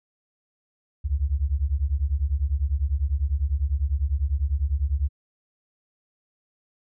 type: beating tone pair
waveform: sine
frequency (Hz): 65.41 / 75.41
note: C2 / D2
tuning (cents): 0 / +46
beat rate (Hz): 10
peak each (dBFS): -24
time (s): 1.04-5.09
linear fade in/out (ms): 20
effects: none